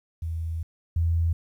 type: tone pair in turn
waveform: sine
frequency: 81.9 / 83.38 Hz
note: E2 / E2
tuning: -11 / +20 cents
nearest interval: unison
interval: 31 cents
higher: second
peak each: -27 / -20 dBFS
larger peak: second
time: 0.22-0.63 / 0.96-1.33 s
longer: first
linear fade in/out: 5 ms
effects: 10-bit